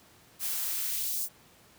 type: noise with high-pass filter sweep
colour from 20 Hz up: blue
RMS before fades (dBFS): -32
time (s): 0.39-1.29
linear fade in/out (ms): 50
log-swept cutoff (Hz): 250 to 7400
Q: 0.98
effects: pink hiss -58 dBFS RMS until 1.78 s + high-pass 80 Hz 12 dB/octave